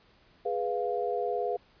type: chord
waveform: sine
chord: F diminished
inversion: first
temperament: equal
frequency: 415.3 / 493.9 / 698.5 Hz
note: Ab4 / Cb5 / F5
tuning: 0 / 0 / 0 cents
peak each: -32 dBFS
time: 0.45-1.57 s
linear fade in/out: 10 ms
effects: pink hiss -62 dBFS RMS until 1.8 s + resampled to 11025 Hz